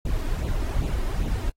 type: noise with flanger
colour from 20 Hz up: brown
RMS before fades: -25 dBFS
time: 0.05-1.5 s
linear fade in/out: 5 ms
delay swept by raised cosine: 0.27 to 3.27 ms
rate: 2.5 Hz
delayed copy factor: +0.75
effects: noise-tail reverb RT60 0.1 s tail -26 dB re dry + AAC 48 kbps